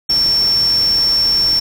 sine tone in noise, 5440 Hz, F8, 46 cents flat, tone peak -11 dBFS, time 0.09-1.6 s, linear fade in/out 10 ms, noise pink, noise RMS -29 dBFS, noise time 0.09-1.6 s, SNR +15 dB, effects none

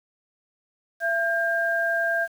sine tone pair together, 672.6 / 1601 Hz, E5 / G6, +35 / +36 cents, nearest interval octave + minor third, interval 1501 cents, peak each -25 / -23 dBFS, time 1-2.28 s, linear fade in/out 50 ms, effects 8-bit

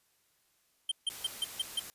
square tone bursts, 3136 Hz, G7, in tune, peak -29 dBFS, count 6, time 0.89-1.796 s, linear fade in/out 5 ms, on 26 ms, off 150 ms
white noise, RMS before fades -45 dBFS, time 1.1-1.9 s, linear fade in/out 0 ms
effects white hiss -72 dBFS RMS until 1.94 s + resampled to 32000 Hz

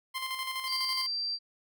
15% pulse tone with tremolo, 1046.5 Hz, C6, in tune, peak -25 dBFS, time 0.14-1.07 s, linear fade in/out 20 ms, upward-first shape square, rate 12 Hz, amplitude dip 45%
sine tone, 4699 Hz, D8, in tune, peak -30 dBFS, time 0.66-1.39 s, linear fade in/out 50 ms
effects none

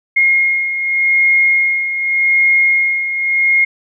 sine beating tone pair, 2144 / 2144.85 Hz, C7 / C7, +42 / +42 cents, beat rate 0.85 Hz, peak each -18 / -11 dBFS, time 0.16-3.65 s, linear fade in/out 10 ms, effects none

